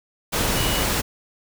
sine tone in noise, 2928 Hz, F#7, 19 cents flat, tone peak -29 dBFS, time 0.55-0.84 s, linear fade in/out 20 ms, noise pink, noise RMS -22 dBFS, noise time 0.32-1.02 s, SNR -10 dB, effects none

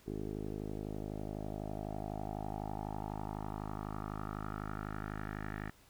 10% pulse tone with low-pass filter sweep, 52 Hz, G#1, 3 cents sharp, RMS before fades -41 dBFS, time 0.06-5.71 s, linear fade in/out 20 ms, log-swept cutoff 410 to 1800 Hz, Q 3.9, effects pink hiss -64 dBFS RMS until 5.89 s

